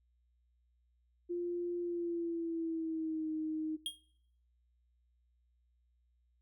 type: tone with pitch glide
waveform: sine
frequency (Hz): 349.2 to 312.9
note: F4 to D#4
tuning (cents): 0 to +10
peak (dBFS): -34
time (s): 1.29-3.77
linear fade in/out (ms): 20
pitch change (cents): -190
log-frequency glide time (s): 1.8-3.3
type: tone with exponential decay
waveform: square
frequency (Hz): 3250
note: G#7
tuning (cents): -38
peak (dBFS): -32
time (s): 3.86-4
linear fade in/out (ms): 1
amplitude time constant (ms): 29
effects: noise-tail reverb RT60 0.7 s tail -22 dB re dry + added 60 Hz sine -70 dBFS peak until 6.41 s